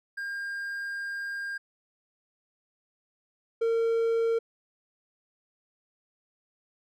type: tone pair in turn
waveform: triangle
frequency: 1607 / 457.6 Hz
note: G6 / A#4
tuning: +43 / -32 cents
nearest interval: octave + minor seventh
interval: 2175 cents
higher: first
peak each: -30 / -21 dBFS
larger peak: second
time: 0.17-1.58 / 3.61-4.39 s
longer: first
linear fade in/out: 10 ms
effects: none